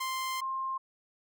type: tone pair in turn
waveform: sawtooth / sine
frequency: 1046.5 / 1059.3 Hz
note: C6 / C6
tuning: 0 / +21 cents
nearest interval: unison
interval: 21 cents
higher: second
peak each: -28 / -31 dBFS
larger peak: first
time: 0-0.41 / 0.41-0.78 s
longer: first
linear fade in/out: 10 ms
effects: none